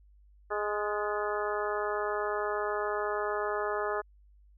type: harmonic tone with a mistuned harmonic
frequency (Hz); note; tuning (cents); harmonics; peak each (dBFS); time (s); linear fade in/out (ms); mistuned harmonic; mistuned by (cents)
208.2; G#3; +5; 2 / 3 / 4 / 5 / 6 / 7 / 8; -33 / -36 / -38 / -39 / -36 / -41 / -41; 0.5-4.02; 20; 8; +52
effects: added 50 Hz sine -56 dBFS peak until 4.57 s